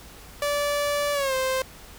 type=tone with pitch glide; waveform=sawtooth; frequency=580 to 522.7 Hz; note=D5 to C5; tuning=-22 to -2 cents; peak=-19 dBFS; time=0.42-1.62 s; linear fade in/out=2 ms; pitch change=-180 cents; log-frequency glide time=1.13-1.34 s; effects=added 50 Hz sine -49 dBFS peak until 1.98 s + pink hiss -46 dBFS RMS until 1.98 s